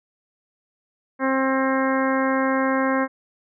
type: harmonic tone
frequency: 265.7 Hz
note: C4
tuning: 27 cents sharp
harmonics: 1 / 2 / 3 / 4 / 5 / 6 / 7 / 8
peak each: -22 / -24 / -30 / -26 / -32 / -29 / -32 / -35 dBFS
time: 1.19-3.08 s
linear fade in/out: 50 ms
effects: none